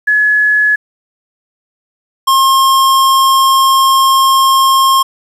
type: tone pair in turn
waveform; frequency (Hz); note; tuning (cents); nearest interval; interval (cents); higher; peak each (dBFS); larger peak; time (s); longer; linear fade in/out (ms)
sine / square; 1699 / 1070.3; G#6 / C6; +39 / +39; minor sixth; 800; first; -7; neither; 0.07-0.76 / 2.27-5.03; second; 10
effects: resampled to 32000 Hz + 7-bit

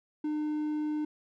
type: tone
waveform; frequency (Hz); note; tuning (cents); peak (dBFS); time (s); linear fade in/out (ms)
triangle; 302.7; D#4; -48; -27; 0.24-1.05; 5
effects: none

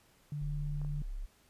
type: tone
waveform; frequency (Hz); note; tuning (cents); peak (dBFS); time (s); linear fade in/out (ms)
sine; 146.83; D3; 0; -35; 0.32-1.02; 2
type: exponential two-way sweep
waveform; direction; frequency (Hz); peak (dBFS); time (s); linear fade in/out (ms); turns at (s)
sine; down then up; 39.87 to 32.7 to 34.72; -36; 0.41-1.26; 10; 0.69
type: clicks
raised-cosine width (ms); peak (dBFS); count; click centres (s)
1; -40; 2; 0.816 / 0.848
effects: pink hiss -66 dBFS RMS until 1.49 s + resampled to 32000 Hz

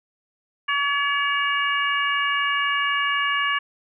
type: harmonic tone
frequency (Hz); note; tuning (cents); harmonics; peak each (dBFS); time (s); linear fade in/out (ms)
568; C#5; +42; 2 / 3 / 4 / 5; -24 / -24 / -28 / -27; 0.68-3.59; 10
effects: none

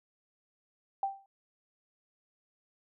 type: tone with exponential decay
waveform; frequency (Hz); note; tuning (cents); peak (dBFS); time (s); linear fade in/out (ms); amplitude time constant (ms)
sine; 784; G5; 0; -25; 1.03-1.26; 2; 49
effects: none

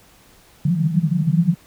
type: band-pass noise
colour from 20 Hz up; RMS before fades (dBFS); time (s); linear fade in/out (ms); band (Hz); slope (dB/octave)
white; -18; 0.65-1.55; 5; 150 to 180; 96
effects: pink hiss -51 dBFS RMS until 1.66 s

